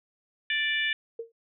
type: harmonic tone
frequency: 587.3 Hz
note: D5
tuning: in tune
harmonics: 3 / 4 / 5 / 6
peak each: -28 / -30 / -32 / -34 dBFS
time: 0.5-0.93 s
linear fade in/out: 2 ms
type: tone with exponential decay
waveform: sine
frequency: 459 Hz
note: A#4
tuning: 27 cents flat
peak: -29 dBFS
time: 1.19-1.32 s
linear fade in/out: 5 ms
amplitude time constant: 28 ms
effects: none